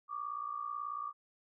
sine tone pair together, 1141.7 / 1200 Hz, D6 / D6, -49 / +37 cents, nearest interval minor second, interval 86 cents, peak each -40 / -40 dBFS, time 0.08-1.13 s, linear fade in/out 50 ms, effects none

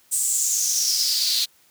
pink noise with high-pass filter sweep, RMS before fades -22 dBFS, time 0.11-1.46 s, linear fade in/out 20 ms, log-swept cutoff 8400 to 4000 Hz, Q 6, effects white hiss -58 dBFS RMS until 1.7 s + high-pass 60 Hz 12 dB/octave

